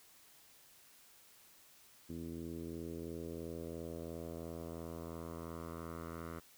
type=tone with low-pass filter sweep; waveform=10% pulse; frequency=82.9 Hz; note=E2; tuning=10 cents sharp; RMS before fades=-45 dBFS; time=2.09-6.4 s; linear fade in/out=10 ms; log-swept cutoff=290 to 1500 Hz; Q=2; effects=white hiss -63 dBFS RMS until 6.57 s